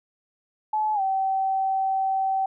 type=tone with pitch glide; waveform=sine; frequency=859 to 769.7 Hz; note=A5 to G5; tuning=-42 to -32 cents; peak=-21 dBFS; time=0.73-2.46 s; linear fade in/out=5 ms; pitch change=-190 cents; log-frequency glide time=0.94-1.01 s; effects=none